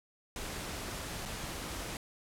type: noise with dropouts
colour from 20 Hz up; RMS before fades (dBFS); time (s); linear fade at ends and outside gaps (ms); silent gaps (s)
pink; -40; 0.36-1.97; 1; 1.254-1.258
effects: low-pass 12000 Hz 12 dB/octave

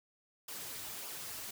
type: noise with flanger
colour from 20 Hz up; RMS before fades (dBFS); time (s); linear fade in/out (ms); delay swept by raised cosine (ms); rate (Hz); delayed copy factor
white; -44; 0.48-1.51; 5; 0.48 to 5.68; 1.7; -0.55
effects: none

